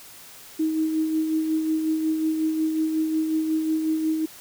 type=tone with tremolo; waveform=sine; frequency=315.8 Hz; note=D#4; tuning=26 cents sharp; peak=-19 dBFS; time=0.59-4.26 s; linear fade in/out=10 ms; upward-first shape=sine; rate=5.5 Hz; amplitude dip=40%; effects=white hiss -45 dBFS RMS until 4.4 s